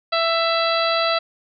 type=harmonic tone; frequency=664 Hz; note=E5; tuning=12 cents sharp; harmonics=1 / 2 / 3 / 4 / 5 / 6 / 7; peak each=-21 / -22 / -29 / -28 / -30 / -26 / -29 dBFS; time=0.12-1.19 s; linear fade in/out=10 ms; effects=none